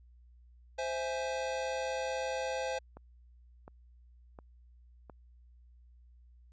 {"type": "chord", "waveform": "square", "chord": "C augmented", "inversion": "none", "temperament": "equal with one note detuned", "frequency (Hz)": [521.7, 659.3, 830.6], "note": ["C5", "E5", "G#5"], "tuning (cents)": [-5, 0, 0], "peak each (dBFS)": [-36, -41, -40], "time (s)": [0.78, 2.79], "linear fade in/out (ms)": 10}
{"type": "click train", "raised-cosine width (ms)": 1, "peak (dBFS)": -34, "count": 4, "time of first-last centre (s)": [2.97, 5.098], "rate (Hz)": 1.41}
{"effects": ["added 60 Hz sine -56 dBFS peak until 6.52 s", "resampled to 16000 Hz"]}